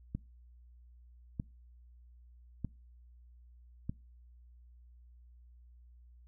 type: click train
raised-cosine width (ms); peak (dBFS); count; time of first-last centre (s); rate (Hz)
5; -23; 4; 0.15-3.895; 0.801
effects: noise-tail reverb RT60 0.3 s tail -23 dB re dry + added 60 Hz sine -55 dBFS peak until 6.27 s